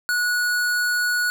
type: tone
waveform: square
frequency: 1463 Hz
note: F#6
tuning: 20 cents flat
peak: -20 dBFS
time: 0.09-1.3 s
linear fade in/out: 0 ms
effects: none